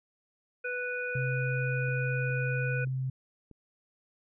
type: harmonic tone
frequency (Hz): 493.9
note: B4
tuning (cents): 0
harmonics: 1 / 3 / 5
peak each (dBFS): -36 / -34 / -38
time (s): 0.64-2.85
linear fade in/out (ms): 10
type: tone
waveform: sine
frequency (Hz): 130.81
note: C3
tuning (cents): 0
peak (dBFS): -29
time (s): 1.15-3.1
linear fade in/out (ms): 5
type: clicks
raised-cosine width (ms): 3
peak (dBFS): -38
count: 4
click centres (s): 1.886 / 2.302 / 2.872 / 3.513
effects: none